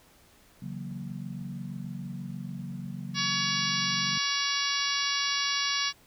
sine chord, F# dominant seventh, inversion second, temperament equal, 138.59 / 164.81 / 185 / 233.1 Hz, C#3 / E3 / F#3 / A#3, 0 / 0 / 0 / 0 cents, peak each -39 / -44 / -38 / -42 dBFS, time 0.62-4.18 s, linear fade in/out 5 ms
harmonic tone, 564 Hz, C#5, 30 cents sharp, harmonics 2 / 3 / 4 / 5 / 6 / 7 / 8 / 9 / 10, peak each -35 / -35 / -35 / -35 / -35 / -35 / -35 / -35 / -35 dBFS, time 3.14-5.93 s, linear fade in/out 50 ms
effects pink hiss -59 dBFS RMS until 6.06 s

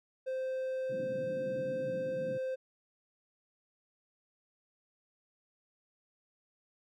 triangle tone, 521 Hz, C5, 7 cents flat, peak -31 dBFS, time 0.26-2.56 s, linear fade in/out 20 ms
pink band-pass noise, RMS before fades -44 dBFS, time 0.89-2.38 s, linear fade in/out 10 ms, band 130 to 320 Hz, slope 48 dB/octave
effects none

